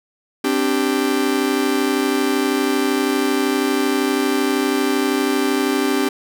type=chord; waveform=45% pulse; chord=C suspended second; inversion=none; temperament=just; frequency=261.6 / 294.3 / 392.4 Hz; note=C4 / D4 / G4; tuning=0 / +4 / +2 cents; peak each=-21 dBFS; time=0.44-6.09 s; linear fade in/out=5 ms; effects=none